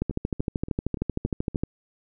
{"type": "two click trains", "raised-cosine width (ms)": 3, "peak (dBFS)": [-12, -22], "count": [22, 6], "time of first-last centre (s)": [[0.02, 1.635], [0.11, 1.547]], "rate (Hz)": [13, 3.48], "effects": []}